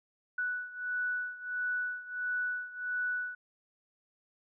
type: beating tone pair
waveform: sine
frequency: 1480 / 1481.5 Hz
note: F#6 / F#6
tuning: 0 / +2 cents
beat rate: 1.5 Hz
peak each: -34 / -37 dBFS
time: 0.38-3.35 s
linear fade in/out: 5 ms
effects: none